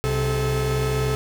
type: tone cluster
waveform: 45% pulse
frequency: 63.3 / 130.4 / 432.2 Hz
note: B1 / C3 / A4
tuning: +43 / -5 / -31 cents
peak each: -28 / -23 / -25 dBFS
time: 0.04-1.15 s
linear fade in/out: 0 ms
effects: none